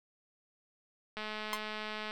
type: click train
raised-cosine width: 0.3 ms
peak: -24 dBFS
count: 202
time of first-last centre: 1.17-2.109 s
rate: 214 Hz
type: tone with exponential decay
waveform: sawtooth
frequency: 1053 Hz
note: C6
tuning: 11 cents sharp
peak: -24 dBFS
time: 1.53-1.61 s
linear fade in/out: 1 ms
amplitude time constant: 16 ms
effects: none